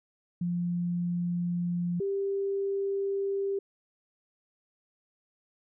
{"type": "tone pair in turn", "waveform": "sine", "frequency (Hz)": [174.61, 394.7], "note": ["F3", "G4"], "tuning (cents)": [0, 12], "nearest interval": "octave + major second", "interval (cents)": 1412, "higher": "second", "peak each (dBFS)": -27, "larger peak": "neither", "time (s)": [[0.41, 2], [2, 3.59]], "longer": "neither", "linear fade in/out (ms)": 5, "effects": []}